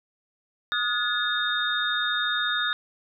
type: tone cluster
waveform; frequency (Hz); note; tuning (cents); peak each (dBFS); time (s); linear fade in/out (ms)
sine; 1247 / 1444 / 1710 / 3683; D#6 / F#6 / A6 / A#7; +3 / -43 / -50 / -22; -31 / -28 / -30 / -27; 0.72-2.73; 0
effects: none